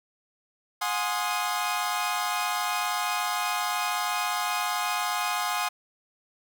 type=chord; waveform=sawtooth; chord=Ab dominant seventh; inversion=third; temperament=equal with one note detuned; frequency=722.7 / 830.6 / 1046.5 / 1244.5 Hz; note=Gb5 / Ab5 / C6 / Eb6; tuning=-41 / 0 / 0 / 0 cents; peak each=-28 dBFS; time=0.81-5.69 s; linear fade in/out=10 ms; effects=none